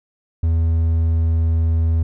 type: tone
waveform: triangle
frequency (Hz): 81.8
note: E2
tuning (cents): -13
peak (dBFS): -12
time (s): 0.43-2.03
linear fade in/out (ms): 5
effects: none